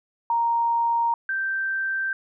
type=tone pair in turn; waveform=sine; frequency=932.3 / 1564.8 Hz; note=A#5 / G6; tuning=0 / -4 cents; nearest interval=major sixth; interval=896 cents; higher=second; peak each=-19 / -23 dBFS; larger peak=first; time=0.3-1.14 / 1.29-2.13 s; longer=neither; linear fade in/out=2 ms; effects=none